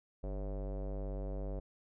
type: tone with low-pass filter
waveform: square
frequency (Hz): 49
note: G1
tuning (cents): 0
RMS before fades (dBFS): -39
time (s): 0.23-1.6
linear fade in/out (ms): 10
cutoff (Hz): 570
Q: 3.1
effects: none